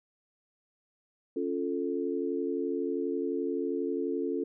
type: chord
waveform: sine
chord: Db augmented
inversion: none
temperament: equal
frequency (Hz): 277.2 / 349.2 / 440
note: Db4 / F4 / A4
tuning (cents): 0 / 0 / 0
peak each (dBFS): -33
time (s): 1.36-4.44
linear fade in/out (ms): 5
effects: none